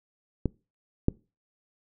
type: clicks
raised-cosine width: 3 ms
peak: -12 / -8 dBFS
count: 2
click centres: 0.457 / 1.084 s
effects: noise-tail reverb RT60 0.3 s tail -24 dB re dry